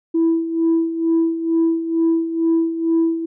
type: tone with tremolo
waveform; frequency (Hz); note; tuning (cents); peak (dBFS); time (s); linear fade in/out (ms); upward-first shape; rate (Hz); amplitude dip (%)
sine; 329.3; E4; -2; -11; 0.14-3.26; 10; sine; 2.2; 70
effects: tanh soft clip ceiling -10 dBFS